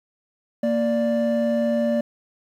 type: tone pair together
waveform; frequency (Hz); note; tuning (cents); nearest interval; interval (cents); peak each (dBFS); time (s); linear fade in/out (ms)
triangle; 232.3 / 587.3; A#3 / D5; -6 / 0; octave + major third; 1606; -19 / -19; 0.63-2.01; 5
effects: tanh soft clip ceiling -10 dBFS + 9-bit